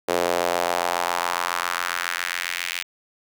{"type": "tone with high-pass filter sweep", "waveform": "sawtooth", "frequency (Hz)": 87.31, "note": "F2", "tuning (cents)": 0, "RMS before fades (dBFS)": -25, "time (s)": [0.08, 2.83], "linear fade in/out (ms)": 10, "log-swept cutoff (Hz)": [470, 2400], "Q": 2, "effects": []}